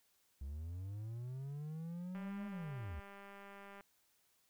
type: linear two-way sweep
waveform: triangle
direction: up then down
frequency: 65.41 to 207.7 to 65.41 Hz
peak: -40 dBFS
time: 0.41-3 s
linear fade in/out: 5 ms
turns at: 2.47 s
type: click train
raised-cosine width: 0.5 ms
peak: -40 dBFS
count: 331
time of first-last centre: 2.15-3.808 s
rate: 199 Hz
effects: white hiss -75 dBFS RMS until 4.49 s